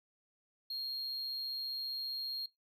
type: tone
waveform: triangle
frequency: 4245 Hz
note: C8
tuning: 24 cents sharp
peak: -36 dBFS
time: 0.7-2.46 s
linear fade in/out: 5 ms
effects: noise-tail reverb RT60 0.2 s tail -23 dB re dry